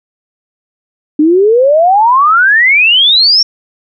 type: exponential sweep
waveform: sine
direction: up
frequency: 293.7 to 5588 Hz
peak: -4 dBFS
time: 1.19-3.43 s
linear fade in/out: 5 ms
effects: none